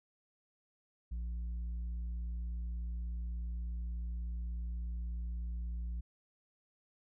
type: tone with tanh clipping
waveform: sine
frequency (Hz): 58.27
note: A#1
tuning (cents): 0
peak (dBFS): -37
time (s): 1.11-6.01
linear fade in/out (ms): 10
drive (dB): 4
effects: none